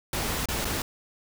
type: noise with dropouts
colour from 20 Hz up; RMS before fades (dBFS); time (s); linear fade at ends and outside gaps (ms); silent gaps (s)
pink; -29; 0.13-0.82; 2; 0.457-0.486 / 0.647-0.652
effects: none